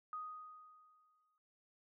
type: tone with exponential decay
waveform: sine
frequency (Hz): 1246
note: D#6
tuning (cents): +2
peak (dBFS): -40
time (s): 0.13-1.38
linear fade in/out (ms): 1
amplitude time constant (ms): 270
effects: none